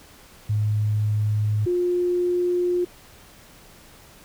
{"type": "tone pair in turn", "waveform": "sine", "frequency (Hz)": [105.9, 355.2], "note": ["G#2", "F4"], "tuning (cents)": [34, 29], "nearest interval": "octave + major sixth", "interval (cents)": 2095, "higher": "second", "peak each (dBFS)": -19, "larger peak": "neither", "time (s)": [[0.49, 1.66], [1.66, 2.85]], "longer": "second", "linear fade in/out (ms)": 10, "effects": ["pink hiss -49 dBFS RMS until 4.24 s"]}